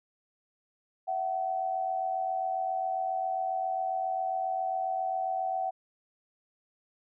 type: tone pair together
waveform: sine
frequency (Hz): 668 / 755.4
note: E5 / F#5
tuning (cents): +23 / +36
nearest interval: major second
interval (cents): 213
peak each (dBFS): -35 / -29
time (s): 1.07-5.71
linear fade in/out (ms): 20
effects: none